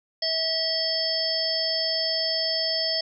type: harmonic tone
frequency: 648 Hz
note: E5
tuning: 30 cents flat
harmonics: 1 / 3 / 5 / 7 / 8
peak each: -30 / -36 / -35 / -28 / -26 dBFS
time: 0.22-3.01 s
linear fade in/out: 5 ms
effects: none